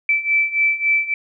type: beating tone pair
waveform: sine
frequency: 2320 / 2323.6 Hz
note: D7 / D7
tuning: -22 / -19 cents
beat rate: 3.6 Hz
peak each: -20 / -17 dBFS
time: 0.09-1.14 s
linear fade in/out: 2 ms
effects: none